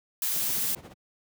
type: noise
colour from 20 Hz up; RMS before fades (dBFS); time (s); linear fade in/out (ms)
blue; -28; 0.22-0.75; 2
type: noise with tremolo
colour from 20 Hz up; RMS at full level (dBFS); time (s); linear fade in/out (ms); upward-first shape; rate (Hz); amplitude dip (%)
brown; -35; 0.34-0.94; 20; sine; 14; 70
effects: high-pass 150 Hz 12 dB/octave